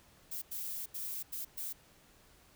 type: noise bursts at uneven times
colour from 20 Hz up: violet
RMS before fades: -40 dBFS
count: 5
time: 0.31-0.42 / 0.51-0.86 / 0.94-1.23 / 1.32-1.45 / 1.57-1.73 s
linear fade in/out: 10 ms
effects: pink hiss -63 dBFS RMS until 2.55 s